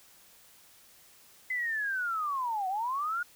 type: linear two-way sweep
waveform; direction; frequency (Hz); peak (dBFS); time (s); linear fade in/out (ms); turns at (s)
sine; down then up; 2046 to 728 to 1456; -29; 1.5-3.23; 5; 2.68
effects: white hiss -58 dBFS RMS until 3.35 s